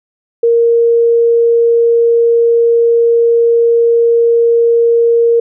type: tone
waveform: sine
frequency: 466.2 Hz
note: A#4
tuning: in tune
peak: -6 dBFS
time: 0.43-5.4 s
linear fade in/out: 5 ms
effects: none